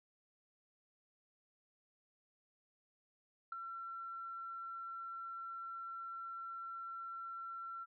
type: tone with ADSR envelope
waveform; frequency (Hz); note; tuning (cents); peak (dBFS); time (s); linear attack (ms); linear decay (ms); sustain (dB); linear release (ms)
sine; 1354; E6; +46; -35; 3.52-7.86; 5; 7; -8; 34
effects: tanh soft clip ceiling -32 dBFS